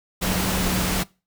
sine tone in noise, 185 Hz, F#3, in tune, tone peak -25 dBFS, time 0.21-1.04 s, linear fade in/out 20 ms, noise pink, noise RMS -24 dBFS, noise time 0.21-1.04 s, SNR -4 dB, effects noise-tail reverb RT60 0.3 s tail -23 dB re dry

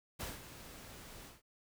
pink noise with ADSR envelope, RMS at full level -41 dBFS, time 0.19-1.42 s, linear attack 19 ms, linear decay 180 ms, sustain -11 dB, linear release 170 ms, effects none

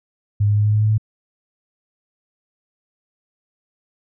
sine tone with pitch steps, 102.9 / 103.8 / 104.7 / 105.61 / 106.53 / 107.46 / 108.39 Hz, G#2 / G#2 / G#2 / G#2 / G#2 / A2 / A2, -16 / 0 / +15 / +29 / +45 / -40 / -26 cents, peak -13 dBFS, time 0.4-0.981 s, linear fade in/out 10 ms, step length 83 ms, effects none

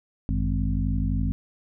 harmonic tone with a mistuned harmonic, 51.91 Hz, G#1, in tune, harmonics 1 / 2 / 3 / 4 / 5, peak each -25 / -28 / -30 / -31 / -32 dBFS, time 0.29-1.32 s, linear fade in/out 0 ms, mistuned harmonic 2, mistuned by -150 cents, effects none

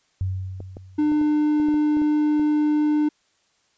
sine tone with exponential decay, 94 Hz, F#2, 28 cents sharp, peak -20 dBFS, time 0.21-1.46 s, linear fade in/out 0 ms, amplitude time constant 270 ms
clicks, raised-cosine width 2 ms, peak -24 dBFS, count 10, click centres 0.604 / 0.769 / 1.119 / 1.214 / 1.6 / 1.686 / 1.742 / 1.97 / 2.018 / 2.396 s
triangle tone, 300.5 Hz, D4, 40 cents sharp, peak -15 dBFS, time 0.98-3.09 s, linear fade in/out 10 ms
effects white hiss -65 dBFS RMS until 3.77 s + resampled to 16000 Hz

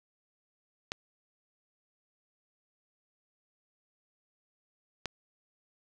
clicks, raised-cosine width 0.2 ms, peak -16 dBFS, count 2, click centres 0.919 / 5.057 s, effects none

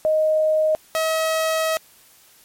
sine / sawtooth tone pair in turn, 623 / 639.8 Hz, D#5 / D#5, +2 / +48 cents, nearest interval unison, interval 46 cents, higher second, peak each -15 dBFS, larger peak neither, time 0.05-0.75 / 0.95-1.77 s, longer second, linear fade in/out 0 ms, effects white hiss -52 dBFS RMS until 2.44 s + MP3 64 kbps

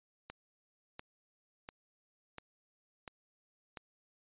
click train, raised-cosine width 0.3 ms, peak -28 dBFS, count 6, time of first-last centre 0.3-3.772 s, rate 1.44 Hz, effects resampled to 8000 Hz

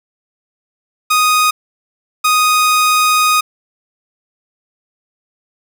sawtooth tone bursts at uneven times, 1244.5 Hz, D#6, in tune, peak -6 dBFS, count 2, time 1.1-1.51 / 2.24-3.41 s, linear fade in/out 10 ms, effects none

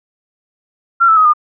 sine tone with pitch steps, 1369 / 1314.8 / 1262.7 / 1212.6 Hz, F6 / E6 / D#6 / D#6, -35 / -5 / +25 / -45 cents, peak -6 dBFS, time 1-1.336 s, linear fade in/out 20 ms, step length 84 ms, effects none

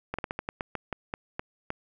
slowing click train, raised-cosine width 0.5 ms, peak -16 dBFS, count 12, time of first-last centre 0.14-1.704 s, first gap 46 ms, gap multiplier 1.21, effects none

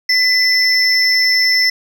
triangle tone pair together, 2006 / 5302 Hz, B6 / E8, +26 / +9 cents, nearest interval octave + perfect fourth, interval 1683 cents, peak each -12 / -12 dBFS, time 0.09-1.7 s, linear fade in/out 5 ms, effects none

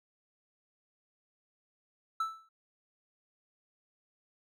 triangle tone with exponential decay, 1318.5 Hz, E6, in tune, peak -25 dBFS, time 2.2-2.49 s, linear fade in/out 5 ms, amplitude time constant 61 ms, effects none

